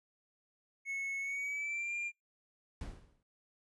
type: tone with pitch glide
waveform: triangle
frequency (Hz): 2196 to 2395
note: C#7 to D7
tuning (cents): -17 to +33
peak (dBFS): -34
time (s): 0.85-2.12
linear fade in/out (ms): 50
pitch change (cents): +150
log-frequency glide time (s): 1.2-1.94
type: noise with exponential decay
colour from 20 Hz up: brown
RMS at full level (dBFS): -39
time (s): 2.81-3.23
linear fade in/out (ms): 2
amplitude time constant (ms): 91
effects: noise-tail reverb RT60 0.2 s tail -26 dB re dry + resampled to 24000 Hz